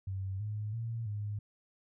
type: tone with pitch steps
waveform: sine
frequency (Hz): 96 / 105.8 / 114.8 / 104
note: G2 / G#2 / A#2 / G#2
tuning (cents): -36 / +33 / -26 / +3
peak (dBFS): -34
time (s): 0.07-1.39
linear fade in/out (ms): 5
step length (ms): 330
effects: none